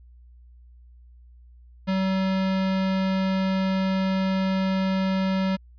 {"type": "tone", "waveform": "square", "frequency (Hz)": 190.2, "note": "F#3", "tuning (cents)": 48, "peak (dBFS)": -22, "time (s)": [1.87, 5.57], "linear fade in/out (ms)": 20, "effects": ["added 60 Hz sine -47 dBFS peak until 5.78 s", "resampled to 11025 Hz"]}